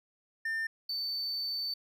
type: tone pair in turn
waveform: triangle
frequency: 1800 / 4536 Hz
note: A6 / C#8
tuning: +39 / +39 cents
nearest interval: octave + major third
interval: 1600 cents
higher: second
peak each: -29 / -31 dBFS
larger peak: first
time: 0.45-0.67 / 0.89-1.74 s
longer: second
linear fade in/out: 5 ms
effects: none